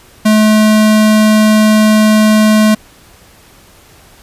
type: tone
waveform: square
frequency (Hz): 215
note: A3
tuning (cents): -40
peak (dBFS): -6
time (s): 0.25-2.75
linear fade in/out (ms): 10
effects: pink hiss -42 dBFS RMS until 4.22 s + resampled to 32000 Hz